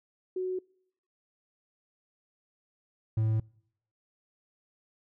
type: tone pair in turn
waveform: sine / triangle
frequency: 370 / 110 Hz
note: F#4 / A2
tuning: 0 / 0 cents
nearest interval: octave + major sixth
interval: 2100 cents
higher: first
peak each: -29 / -22 dBFS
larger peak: second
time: 0.36-0.59 / 3.17-3.4 s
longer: neither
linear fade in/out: 5 ms
effects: noise-tail reverb RT60 0.7 s tail -26 dB re dry